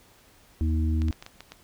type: harmonic tone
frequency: 79.1 Hz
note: D#2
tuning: 29 cents sharp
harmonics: 1 / 3 / 4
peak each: -22 / -32 / -34 dBFS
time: 0.61-1.11 s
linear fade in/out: 0 ms
type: clicks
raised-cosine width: 0.2 ms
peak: -23 dBFS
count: 7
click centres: 1.019 / 1.084 / 1.127 / 1.225 / 1.264 / 1.406 / 1.52 s
effects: pink hiss -57 dBFS RMS until 1.63 s